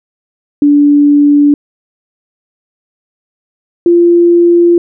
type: tone pair in turn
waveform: sine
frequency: 290 / 344.9 Hz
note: D4 / F4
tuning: -22 / -22 cents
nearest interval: minor third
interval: 300 cents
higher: second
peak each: -3 dBFS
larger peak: neither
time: 0.62-1.54 / 3.86-4.78 s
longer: neither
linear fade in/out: 2 ms
effects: none